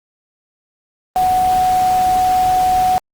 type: tone in noise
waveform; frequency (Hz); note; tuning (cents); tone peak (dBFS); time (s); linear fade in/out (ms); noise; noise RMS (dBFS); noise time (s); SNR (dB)
sine; 740; F#5; 0; -11; 1.16-2.98; 0; pink; -28; 1.16-2.98; +14
effects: Opus 24 kbps